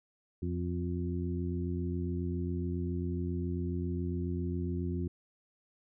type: harmonic tone with a mistuned harmonic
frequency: 87.31 Hz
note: F2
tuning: in tune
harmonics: 1 / 2 / 3 / 4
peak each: -34 / -37 / -39 / -40 dBFS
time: 0.42-5.08 s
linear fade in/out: 5 ms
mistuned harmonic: 4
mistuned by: +19 cents
effects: none